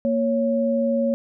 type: tone pair together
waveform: sine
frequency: 233.1 / 554.4 Hz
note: A#3 / C#5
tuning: 0 / 0 cents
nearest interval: octave + minor third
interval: 1500 cents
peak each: -21 dBFS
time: 0.05-1.14 s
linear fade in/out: 0 ms
effects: none